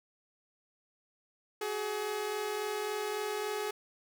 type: tone pair together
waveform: sawtooth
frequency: 379.1 / 422.7 Hz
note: F#4 / G#4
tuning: +42 / +31 cents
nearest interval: major second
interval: 189 cents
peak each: -36 / -30 dBFS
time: 1.61-3.71 s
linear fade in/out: 5 ms
effects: none